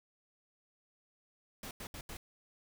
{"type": "noise bursts at uneven times", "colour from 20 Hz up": "pink", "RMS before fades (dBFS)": -45, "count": 4, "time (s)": [[1.63, 1.71], [1.8, 1.87], [1.94, 2.01], [2.09, 2.17]], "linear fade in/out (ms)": 2, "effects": []}